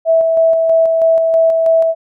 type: tone with tremolo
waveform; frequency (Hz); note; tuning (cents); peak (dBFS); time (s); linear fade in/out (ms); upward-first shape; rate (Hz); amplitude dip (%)
sine; 654; E5; -14; -7; 0.05-1.95; 50; square; 3.1; 30
effects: none